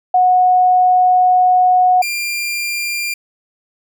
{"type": "tone pair in turn", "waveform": ["sine", "sawtooth"], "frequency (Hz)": [732, 2389], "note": ["F#5", "D7"], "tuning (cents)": [-19, 29], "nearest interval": "octave + minor sixth", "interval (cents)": 2048, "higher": "second", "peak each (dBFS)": [-8, -15], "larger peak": "first", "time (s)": [[0.14, 2.02], [2.02, 3.14]], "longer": "first", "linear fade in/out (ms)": 5, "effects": []}